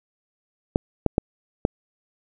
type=clicks; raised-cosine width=2 ms; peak=-4 dBFS; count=4; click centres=0.759 / 1.063 / 1.181 / 1.651 s; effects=none